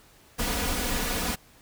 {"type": "noise with comb filter", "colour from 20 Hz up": "pink", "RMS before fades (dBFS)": -28, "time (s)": [0.38, 1.36], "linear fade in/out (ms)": 20, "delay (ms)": 4.1, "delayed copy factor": 0.65, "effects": ["pink hiss -56 dBFS RMS until 1.61 s"]}